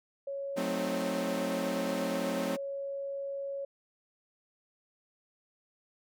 sine tone, 554.4 Hz, C#5, in tune, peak -34 dBFS, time 0.27-3.65 s, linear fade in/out 5 ms
sawtooth chord, F# diminished seventh, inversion none, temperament equal with one note detuned, 182.03 / 220 / 261.6 / 311.1 Hz, F#3 / A3 / C4 / Eb4, -28 / 0 / 0 / 0 cents, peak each -34 / -33 / -32 / -36 dBFS, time 0.56-2.57 s, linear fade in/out 20 ms
effects none

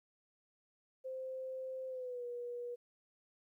sine tone with pitch glide, 521 to 483.3 Hz, C5 to B4, -7 to -38 cents, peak -40 dBFS, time 1.04-2.76 s, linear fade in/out 20 ms, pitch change -131 cents, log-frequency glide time 1.88-2.25 s, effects 13-bit

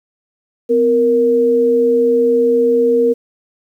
sine tone pair together, 252.8 / 467.9 Hz, B3 / A#4, +41 / +6 cents, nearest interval major seventh, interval 1065 cents, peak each -18 / -10 dBFS, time 0.69-3.14 s, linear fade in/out 20 ms, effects 8-bit

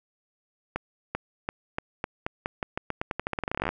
accelerating click train, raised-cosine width 0.5 ms, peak -13 dBFS, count 28, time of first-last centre 0.76-3.69 s, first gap 390 ms, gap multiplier 0.87, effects none

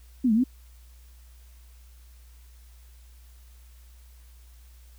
sine exponential two-way sweep, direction down then up, 270 to 207.7 to 270 Hz, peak -18 dBFS, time 0.24-0.44 s, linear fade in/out 10 ms, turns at 0.33 s, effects added 60 Hz sine -48 dBFS peak until 4.98 s + white hiss -61 dBFS RMS until 4.98 s

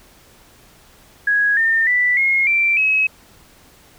sine tone with pitch steps, 1661.2 / 1811.6 / 1975.5 / 2154 / 2349 / 2562 Hz, G#6 / A#6 / B6 / C7 / D7 / E7, 0 / -50 / 0 / +50 / 0 / -50 cents, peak -13 dBFS, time 1.27-3.07 s, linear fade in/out 5 ms, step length 300 ms, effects pink hiss -49 dBFS RMS until 3.98 s

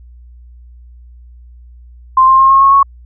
sine tone with pitch steps, 1046.5 / 1058 / 1069.7 / 1081.5 / 1093.5 / 1105.5 Hz, C6 / C6 / C6 / C#6 / C#6 / C#6, 0 / +19 / +38 / -43 / -24 / -5 cents, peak -4 dBFS, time 2.17-2.83 s, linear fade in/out 5 ms, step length 110 ms, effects added 60 Hz sine -35 dBFS peak until 3.05 s

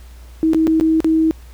sine tone with dropouts, 320 Hz, D#4, 49 cents sharp, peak -11 dBFS, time 0.43-1.31 s, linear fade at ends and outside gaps 0 ms, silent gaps 0.534-0.546 / 0.67-0.677 / 0.799-0.81 / 1.004-1.045 s, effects added 60 Hz sine -36 dBFS peak until 1.53 s + pink hiss -49 dBFS RMS until 1.53 s

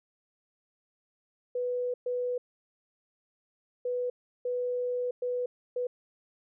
sine tone bursts at uneven times, 493.9 Hz, B4, in tune, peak -28 dBFS, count 6, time 1.55-1.94 / 2.06-2.38 / 3.85-4.1 / 4.45-5.11 / 5.22-5.46 / 5.76-5.87 s, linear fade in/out 5 ms, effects none

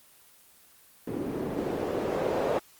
blue noise with low-pass filter sweep, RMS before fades -30 dBFS, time 1.07-2.59 s, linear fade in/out 5 ms, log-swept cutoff 300 to 560 Hz, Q 2.1, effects white hiss -57 dBFS RMS until 2.79 s + Opus 24 kbps

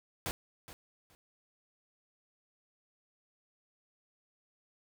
pink noise with echo, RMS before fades -36 dBFS, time 0.26-0.31 s, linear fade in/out 0 ms, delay 420 ms, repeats 2, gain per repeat -14 dB, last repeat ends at 1.15 s, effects none

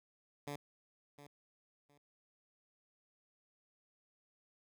10% pulse tone with echo, 144.2 Hz, D3, 31 cents flat, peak -33 dBFS, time 0.47-0.56 s, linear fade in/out 5 ms, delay 710 ms, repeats 2, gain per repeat -13 dB, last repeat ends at 1.98 s, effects none

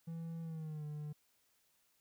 triangle tone with pitch glide, 165.2 to 149.75 Hz, E3 to D3, +4 to +34 cents, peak -39 dBFS, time 0.07-1.13 s, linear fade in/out 10 ms, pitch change -170 cents, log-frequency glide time 0.42-0.85 s, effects white hiss -75 dBFS RMS until 2 s

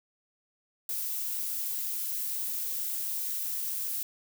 violet noise, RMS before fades -33 dBFS, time 0.89-4.03 s, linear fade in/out 2 ms, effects none

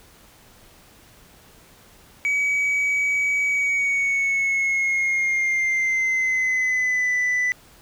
sine tone with pitch glide, 2272 to 1989.3 Hz, C#7 to B6, +42 to +12 cents, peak -16 dBFS, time 2.25-7.52 s, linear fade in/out 0 ms, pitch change -230 cents, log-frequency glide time 3.47-7.15 s, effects tanh soft clip ceiling -18 dBFS + pink hiss -51 dBFS RMS until 7.81 s

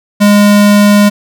square tone, 205.5 Hz, G#3, 18 cents flat, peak -4 dBFS, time 0.2-1.1 s, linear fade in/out 20 ms, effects none

